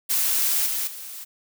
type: noise with level steps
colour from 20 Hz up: blue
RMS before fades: -22 / -26 / -37 dBFS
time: 0.09-1.25 s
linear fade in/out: 20 ms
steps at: 0.66 / 0.87 s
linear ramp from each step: 5 ms
effects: none